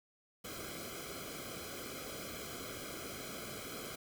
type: noise with comb filter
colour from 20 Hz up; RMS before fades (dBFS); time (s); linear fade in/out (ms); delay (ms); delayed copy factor
pink; -45; 0.44-3.96; 10; 1.1; -0.95
effects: none